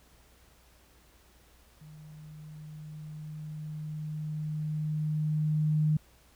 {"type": "tone with level ramp", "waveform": "sine", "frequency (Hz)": 153.3, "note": "D#3", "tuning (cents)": -25, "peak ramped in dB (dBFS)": [-47, -22], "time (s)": [1.81, 5.97], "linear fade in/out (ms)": 5, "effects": ["added 60 Hz sine -62 dBFS peak until 6.35 s", "pink hiss -62 dBFS RMS until 6.35 s"]}